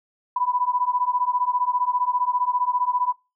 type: beating tone pair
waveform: sine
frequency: 983 / 998 Hz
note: B5 / B5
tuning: -8 / +18 cents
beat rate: 15 Hz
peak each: -23 dBFS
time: 0.36-3.13 s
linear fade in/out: 5 ms
effects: noise-tail reverb RT60 0.3 s tail -25 dB re dry